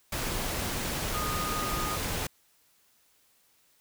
sine tone in noise, 1234 Hz, D#6, 15 cents flat, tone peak -33 dBFS, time 1.14-1.96 s, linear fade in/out 5 ms, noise pink, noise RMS -32 dBFS, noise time 0.12-2.27 s, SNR -4 dB, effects white hiss -66 dBFS RMS until 3.8 s

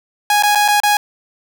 sawtooth tone with dropouts, 829 Hz, G#5, 3 cents flat, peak -7 dBFS, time 0.3-0.97 s, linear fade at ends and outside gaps 2 ms, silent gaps 0.425-0.434 / 0.55-0.555 / 0.68-0.684 / 0.802-0.834 s, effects none

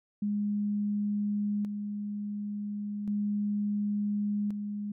sine tone with tremolo, 206.3 Hz, G#3, 11 cents flat, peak -27 dBFS, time 0.22-4.92 s, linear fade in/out 5 ms, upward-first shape square, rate 0.35 Hz, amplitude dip 45%, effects none

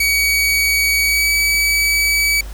sawtooth tone with pitch glide, 2260 to 2285 Hz, C#7 to D7, +33 to -48 cents, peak -10 dBFS, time 0-2.41 s, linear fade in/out 5 ms, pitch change +19 cents, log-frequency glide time 1.04-1.29 s, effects added 50 Hz sine -27 dBFS peak until 2.53 s + pink hiss -40 dBFS RMS until 2.53 s

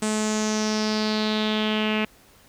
sawtooth tone with low-pass filter sweep, 215.1 Hz, A3, 39 cents flat, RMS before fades -24 dBFS, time 0.02-2.05 s, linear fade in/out 5 ms, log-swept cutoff 8300 to 2600 Hz, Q 4.6, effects pink hiss -54 dBFS RMS until 2.48 s

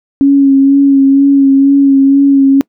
sine tone with vibrato, 275.5 Hz, C#4, 11 cents flat, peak -3 dBFS, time 0.21-2.61 s, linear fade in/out 0 ms, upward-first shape sine, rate 2.1 Hz, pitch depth 24 cents each way, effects noise-tail reverb RT60 0.1 s tail -24 dB re dry

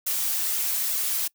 blue noise with flanger, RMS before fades -26 dBFS, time 0.06-1.28 s, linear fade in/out 10 ms, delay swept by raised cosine 1.4 to 7 ms, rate 2.3 Hz, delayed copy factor +0.7, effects noise-tail reverb RT60 0.1 s tail -23 dB re dry

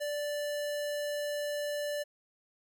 square tone, 586 Hz, D5, 4 cents flat, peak -33 dBFS, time 0-2.04 s, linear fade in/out 20 ms, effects none

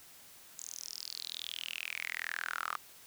sawtooth tone with high-pass filter sweep, 41.2 Hz, E1, in tune, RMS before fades -41 dBFS, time 0.58-2.76 s, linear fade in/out 0 ms, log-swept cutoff 7000 to 1200 Hz, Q 7.5, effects white hiss -56 dBFS RMS until 3.06 s

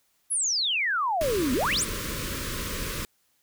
sine exponential two-way sweep, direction down then up, 11160 to 236.6 to 11160 Hz, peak -23 dBFS, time 0.3-1.85 s, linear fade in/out 20 ms, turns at 1.53 s
pink band-stop noise, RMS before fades -32 dBFS, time 1.21-3.05 s, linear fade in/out 0 ms, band 590 to 990 Hz, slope 96 dB/octave
effects white hiss -69 dBFS RMS until 3.42 s

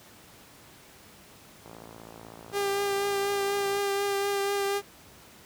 click train, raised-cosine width 1 ms, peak -31 dBFS, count 120, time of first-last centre 1.66-3.785 s, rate 56 Hz
sawtooth tone with vibrato, 399.7 Hz, G4, 34 cents sharp, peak -22 dBFS, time 2.52-4.82 s, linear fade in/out 50 ms, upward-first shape triangle, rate 4.1 Hz, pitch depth 20 cents each way
effects pink hiss -52 dBFS RMS until 5.45 s + high-pass 80 Hz 12 dB/octave

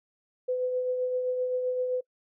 sine tone with tremolo, 504 Hz, B4, 35 cents sharp, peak -24 dBFS, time 0.48-2.01 s, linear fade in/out 10 ms, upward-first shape triangle, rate 7.7 Hz, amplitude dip 40%, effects noise-tail reverb RT60 0.1 s tail -24 dB re dry

